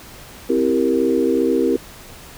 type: chord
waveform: sine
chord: C dominant seventh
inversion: none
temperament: equal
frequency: 261.6 / 329.6 / 392 / 466.2 Hz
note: C4 / E4 / G4 / Bb4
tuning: 0 / 0 / 0 / 0 cents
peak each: -20 dBFS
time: 0.49-1.77 s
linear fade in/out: 10 ms
effects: pink hiss -40 dBFS RMS until 2.37 s